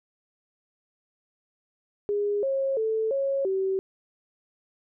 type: tone with pitch steps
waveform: sine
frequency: 410.2 / 541 / 441.2 / 548 / 383.2 Hz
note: G#4 / C#5 / A4 / C#5 / G4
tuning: -21 / -42 / +5 / -20 / -39 cents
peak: -23 dBFS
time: 2.09-3.79 s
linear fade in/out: 0 ms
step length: 340 ms
effects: none